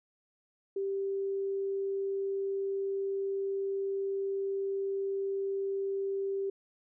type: tone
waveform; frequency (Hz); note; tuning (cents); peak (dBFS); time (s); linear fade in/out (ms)
sine; 392; G4; 0; -30; 0.76-6.5; 5
effects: none